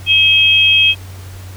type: tone pair together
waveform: sine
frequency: 2559 / 3228 Hz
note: D#7 / G#7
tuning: +48 / -50 cents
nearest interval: major third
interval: 402 cents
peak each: -10 dBFS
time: 0.06-0.95 s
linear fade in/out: 50 ms
effects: added 93 Hz sine -29 dBFS peak until 1.56 s + pink hiss -39 dBFS RMS until 1.56 s